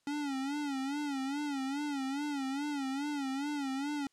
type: tone with vibrato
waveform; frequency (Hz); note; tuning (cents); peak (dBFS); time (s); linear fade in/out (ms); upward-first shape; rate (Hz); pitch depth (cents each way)
square; 280; C#4; +18; -34; 0.07-4.07; 2; sine; 2.4; 100
effects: white hiss -75 dBFS RMS until 4.12 s + low-pass 8000 Hz 12 dB/octave